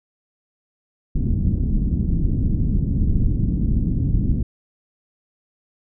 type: low-pass noise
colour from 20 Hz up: pink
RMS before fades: -19 dBFS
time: 1.15-4.43 s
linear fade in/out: 10 ms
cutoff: 240 Hz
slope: 24 dB/octave
effects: none